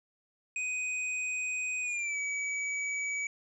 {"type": "tone with pitch glide", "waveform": "square", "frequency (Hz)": [2500, 2279], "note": ["D#7", "C#7"], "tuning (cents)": [8, 47], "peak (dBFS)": -32, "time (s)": [0.56, 3.27], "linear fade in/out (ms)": 2, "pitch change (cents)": -161, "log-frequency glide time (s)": [1.81, 2.18], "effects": ["resampled to 22050 Hz", "12-bit"]}